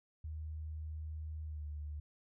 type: tone with pitch glide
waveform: sine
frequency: 77.78 to 74.53 Hz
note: D#2 to D2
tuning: 0 to +26 cents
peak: -40 dBFS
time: 0.24-2 s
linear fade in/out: 5 ms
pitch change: -74 cents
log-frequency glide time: 1.44-1.66 s
effects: none